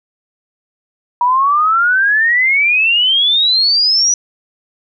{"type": "exponential sweep", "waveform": "sine", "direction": "up", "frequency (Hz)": [956, 5920], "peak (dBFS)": -9, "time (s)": [1.21, 4.14], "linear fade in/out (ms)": 2, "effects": []}